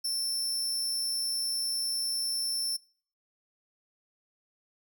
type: tone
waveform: sawtooth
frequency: 5370 Hz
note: E8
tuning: 31 cents sharp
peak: -26 dBFS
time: 0.04-2.77 s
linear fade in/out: 10 ms
effects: noise-tail reverb RT60 0.5 s tail -25 dB re dry

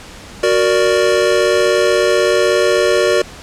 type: chord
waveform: square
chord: Gb augmented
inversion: none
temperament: equal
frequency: 370 / 466.2 / 587.3 Hz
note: Gb4 / Bb4 / D5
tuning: 0 / 0 / 0 cents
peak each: -16 dBFS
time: 0.43-3.22 s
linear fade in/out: 5 ms
effects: pink hiss -35 dBFS RMS until 3.42 s + low-pass 8000 Hz 12 dB/octave

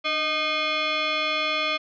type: tone with frequency modulation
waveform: sine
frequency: 622.3 Hz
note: D#5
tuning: in tune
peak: -22 dBFS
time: 0.04-1.78 s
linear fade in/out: 20 ms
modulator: 922 Hz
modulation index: 3.5
effects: none

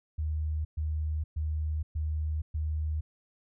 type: tone bursts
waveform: sine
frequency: 77.2 Hz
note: D#2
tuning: 13 cents flat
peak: -28 dBFS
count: 5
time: 0.18-3.01 s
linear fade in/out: 10 ms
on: 470 ms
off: 120 ms
effects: none

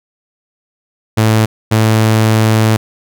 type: tone pair in turn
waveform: sawtooth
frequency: 110 / 110 Hz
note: A2 / A2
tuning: 0 / 0 cents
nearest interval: unison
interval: 0 cents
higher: neither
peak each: -4 dBFS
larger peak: neither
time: 1.17-1.46 / 1.71-2.77 s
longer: second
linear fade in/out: 10 ms
effects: none

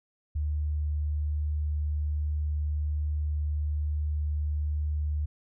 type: tone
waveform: sine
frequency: 74.9 Hz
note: D2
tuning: 35 cents sharp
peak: -26 dBFS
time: 0.35-5.26 s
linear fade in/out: 10 ms
effects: none

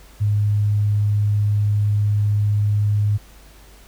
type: tone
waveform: sine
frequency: 103.83 Hz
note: G#2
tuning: in tune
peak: -15 dBFS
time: 0.2-3.18 s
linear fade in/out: 20 ms
effects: added 50 Hz sine -45 dBFS peak until 3.87 s + pink hiss -49 dBFS RMS until 3.87 s

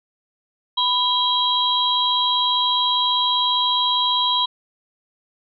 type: tone cluster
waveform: sine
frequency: 995 / 3239 / 3906 Hz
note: B5 / G#7 / B7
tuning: +13 / -44 / -20 cents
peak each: -21 dBFS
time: 0.77-4.46 s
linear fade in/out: 10 ms
effects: none

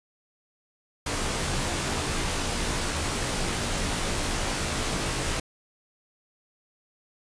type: noise with comb filter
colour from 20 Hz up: pink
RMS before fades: -28 dBFS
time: 1.06-5.4 s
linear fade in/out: 5 ms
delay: 19 ms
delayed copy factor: -0.8
effects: resampled to 22050 Hz

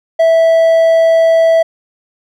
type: tone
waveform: triangle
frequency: 656 Hz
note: E5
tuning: 9 cents flat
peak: -4 dBFS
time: 0.19-1.63 s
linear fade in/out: 10 ms
effects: none

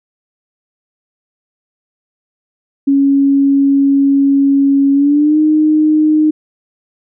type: tone with pitch glide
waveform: sine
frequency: 277.2 to 307.6 Hz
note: C#4 to D#4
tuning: 0 to -20 cents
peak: -7 dBFS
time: 2.87-6.31 s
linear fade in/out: 10 ms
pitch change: +180 cents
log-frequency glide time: 4.93-5.38 s
effects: none

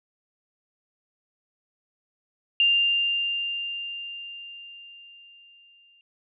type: tone with exponential decay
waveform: sine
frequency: 2794 Hz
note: F7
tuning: in tune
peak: -16 dBFS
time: 2.6-6.01 s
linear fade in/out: 1 ms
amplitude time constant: 740 ms
effects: none

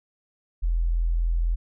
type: tone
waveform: sine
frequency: 42 Hz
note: E1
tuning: 33 cents sharp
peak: -20 dBFS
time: 0.62-1.56 s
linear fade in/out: 20 ms
effects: none

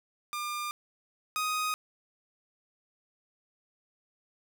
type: tone pair in turn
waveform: sawtooth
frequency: 1200 / 1250.1 Hz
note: D6 / D#6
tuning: +37 / +8 cents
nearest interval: minor second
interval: 71 cents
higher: second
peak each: -29 / -25 dBFS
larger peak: second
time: 0.33-0.71 / 1.36-1.74 s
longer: neither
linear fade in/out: 0 ms
effects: none

